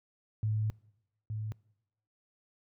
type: tone pair in turn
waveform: sine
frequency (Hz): 107.9 / 107.9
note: A2 / A2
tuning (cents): -33 / -33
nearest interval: unison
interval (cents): 0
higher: neither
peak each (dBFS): -27 / -33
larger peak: first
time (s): 0.43-0.7 / 1.3-1.52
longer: first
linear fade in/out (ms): 0
effects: noise-tail reverb RT60 0.9 s tail -24 dB re dry + high-pass 60 Hz 12 dB/octave